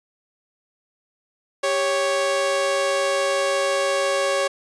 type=tone pair together; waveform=sawtooth; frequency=394.3 / 554.4 Hz; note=G4 / C#5; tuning=+10 / 0 cents; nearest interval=tritone; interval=590 cents; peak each=-23 / -16 dBFS; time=1.63-4.48 s; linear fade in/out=10 ms; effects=resampled to 22050 Hz